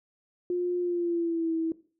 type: tone with pitch glide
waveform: sine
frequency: 355.1 to 325.6 Hz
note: F4 to E4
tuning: +29 to -21 cents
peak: -25 dBFS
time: 0.5-1.72 s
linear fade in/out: 2 ms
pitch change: -150 cents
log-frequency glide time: 0.8-1.53 s
effects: noise-tail reverb RT60 0.4 s tail -18 dB re dry